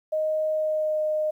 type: tone with pitch glide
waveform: sine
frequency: 622.3 to 615.5 Hz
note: D#5 to D#5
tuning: 0 to -19 cents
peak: -22 dBFS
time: 0.12-1.31 s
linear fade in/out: 10 ms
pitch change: -19 cents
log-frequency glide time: 0.52-1.02 s
effects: 10-bit